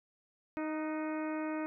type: harmonic tone with a mistuned harmonic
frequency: 311.1 Hz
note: D#4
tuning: in tune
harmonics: 1 / 2 / 3 / 4 / 5 / 6 / 7 / 8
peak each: -35 / -41 / -45 / -47 / -49 / -51 / -52 / -53 dBFS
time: 0.57-1.66 s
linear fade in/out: 0 ms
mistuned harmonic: 5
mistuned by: -42 cents
effects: none